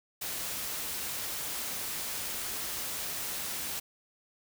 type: noise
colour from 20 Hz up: white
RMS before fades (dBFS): -36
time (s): 0.21-3.8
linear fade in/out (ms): 10
effects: none